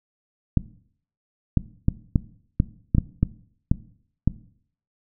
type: clicks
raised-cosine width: 5 ms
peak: -5 dBFS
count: 10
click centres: 0.573 / 1.573 / 1.884 / 2.158 / 2.601 / 2.949 / 2.983 / 3.23 / 3.715 / 4.276 s
effects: noise-tail reverb RT60 0.6 s tail -18 dB re dry